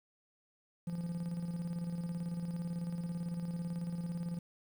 triangle tone with tremolo, 171.6 Hz, F3, 30 cents flat, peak -32 dBFS, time 0.87-4.39 s, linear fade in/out 5 ms, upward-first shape square, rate 18 Hz, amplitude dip 45%, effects 10-bit

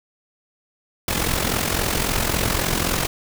pink noise with amplitude modulation, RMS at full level -19 dBFS, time 1.08-3.07 s, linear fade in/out 2 ms, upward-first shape sine, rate 43.7 Hz, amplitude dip 65%, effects none

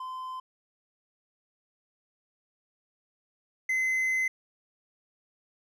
triangle tone pair in turn, 1029 / 2050 Hz, C6 / C7, -29 / -36 cents, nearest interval octave, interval 1193 cents, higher second, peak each -33 / -23 dBFS, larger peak second, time 0-0.4 / 3.69-4.28 s, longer second, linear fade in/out 5 ms, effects none

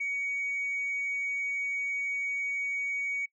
sine tone, 2247 Hz, C#7, 23 cents sharp, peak -28 dBFS, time 0-3.26 s, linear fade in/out 10 ms, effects noise-tail reverb RT60 0.1 s tail -22 dB re dry + tanh soft clip ceiling -26 dBFS

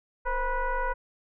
sine tone with frequency modulation, 474.5 Hz, A#4, 31 cents sharp, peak -25 dBFS, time 0.25-0.94 s, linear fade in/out 20 ms, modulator 498 Hz, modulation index 2.1, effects none

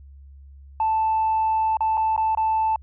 sine tone with dropouts, 880 Hz, A5, in tune, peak -17 dBFS, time 0.8-2.76 s, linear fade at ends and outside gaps 2 ms, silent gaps 1.77-1.806 / 1.972-1.976 / 2.164-2.177 / 2.35-2.373 s, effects tanh soft clip ceiling -15 dBFS + added 69 Hz sine -42 dBFS peak until 2.82 s

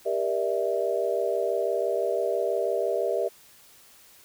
sine chord, E half-diminished seventh, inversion first, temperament just, 395.6 / 474.7 / 593.3 / 659.3 Hz, G4 / Bb4 / D5 / E5, +16 / +31 / +18 / 0 cents, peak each -29 dBFS, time 0.05-3.29 s, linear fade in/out 20 ms, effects white hiss -54 dBFS RMS until 4.24 s

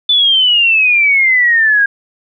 sine exponential sweep, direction down, 3520 to 1613 Hz, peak -7 dBFS, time 0.09-1.86 s, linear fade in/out 5 ms, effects none

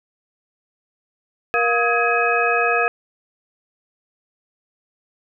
sine tone cluster, 472 / 705 / 1268 / 1661 / 2533 Hz, A#4 / F5 / D#6 / G#6 / D#7, +22 / +16 / +32 / 0 / +30 cents, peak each -22 dBFS, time 1.54-2.88 s, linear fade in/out 0 ms, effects none

